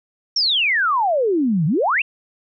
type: exponential two-way sweep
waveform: sine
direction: down then up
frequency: 5660 to 144.5 to 2826 Hz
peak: -15 dBFS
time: 0.36-2.02 s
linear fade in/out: 5 ms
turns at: 1.66 s
effects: none